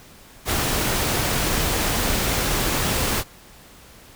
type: noise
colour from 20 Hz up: pink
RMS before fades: -22 dBFS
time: 0.45-3.24 s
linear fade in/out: 50 ms
effects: pink hiss -47 dBFS RMS until 4.15 s